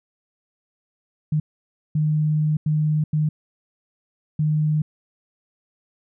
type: tone bursts at uneven times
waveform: sine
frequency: 152.9 Hz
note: D#3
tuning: 30 cents flat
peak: -17 dBFS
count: 5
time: 1.32-1.4 / 1.95-2.57 / 2.66-3.04 / 3.13-3.29 / 4.39-4.82 s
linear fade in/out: 5 ms
effects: none